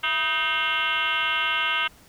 sine tone with frequency modulation, 2143 Hz, C7, 41 cents sharp, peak -21 dBFS, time 0.03-1.88 s, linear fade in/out 10 ms, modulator 295 Hz, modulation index 3.6, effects pink hiss -53 dBFS RMS until 2.08 s

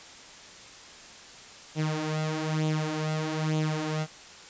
sawtooth tone with flanger, 155.56 Hz, D#3, in tune, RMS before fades -29 dBFS, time 1.75-4.07 s, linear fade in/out 50 ms, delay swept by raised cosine 0.28 to 4.98 ms, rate 1.1 Hz, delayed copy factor +0.65, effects white hiss -47 dBFS RMS until 4.49 s + resampled to 16000 Hz

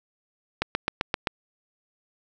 click train, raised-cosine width 0.3 ms, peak -7 dBFS, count 6, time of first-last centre 0.62-1.272 s, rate 7.67 Hz, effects none

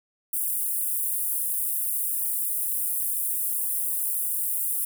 pink high-pass noise, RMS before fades -27 dBFS, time 0.33-4.85 s, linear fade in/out 5 ms, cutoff 9400 Hz, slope 48 dB/octave, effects none

